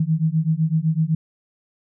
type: beating tone pair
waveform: sine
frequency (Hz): 155.56 / 163.46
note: D#3 / E3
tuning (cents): 0 / -14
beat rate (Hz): 7.9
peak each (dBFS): -20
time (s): 0-1.15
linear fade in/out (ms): 5
effects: none